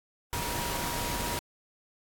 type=tone in noise; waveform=sine; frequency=954 Hz; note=A#5; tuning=40 cents sharp; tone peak=-37 dBFS; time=0.33-1.39 s; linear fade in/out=0 ms; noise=pink; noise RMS=-33 dBFS; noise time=0.33-1.39 s; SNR=-7 dB; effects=AAC 64 kbps